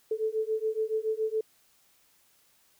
sine beating tone pair, 434.6 / 441.7 Hz, A4 / A4, -21 / +7 cents, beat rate 7.1 Hz, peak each -30 dBFS, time 0.11-1.41 s, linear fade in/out 5 ms, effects white hiss -65 dBFS RMS until 2.79 s

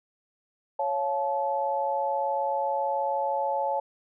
sine chord, Db augmented, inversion none, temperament just, 554.4 / 693 / 866.2 Hz, Db5 / F5 / A5, 0 / -14 / -27 cents, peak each -29 / -33 / -27 dBFS, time 0.79-3.8 s, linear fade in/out 5 ms, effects none

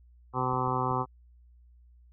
harmonic tone, 127.7 Hz, C3, 42 cents flat, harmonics 1 / 2 / 3 / 4 / 6 / 7 / 8 / 9 / 10, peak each -33 / -37 / -36 / -38 / -35 / -34 / -33 / -34 / -39 dBFS, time 0.33-1.06 s, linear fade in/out 50 ms
clicks, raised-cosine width 5 ms, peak -32 dBFS, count 3, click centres 0.533 / 0.678 / 0.912 s
effects added 60 Hz sine -54 dBFS peak until 2.12 s

